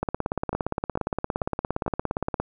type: two click trains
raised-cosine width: 1 ms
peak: -14 / -11 dBFS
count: 4 / 42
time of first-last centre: 0.53-1.863 / 0.03-2.4 s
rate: 2.25 / 17.3 Hz
effects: none